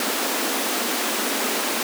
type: high-pass noise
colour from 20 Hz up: pink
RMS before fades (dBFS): -24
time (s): 0-1.83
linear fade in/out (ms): 2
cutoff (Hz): 210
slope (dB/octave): 96
effects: none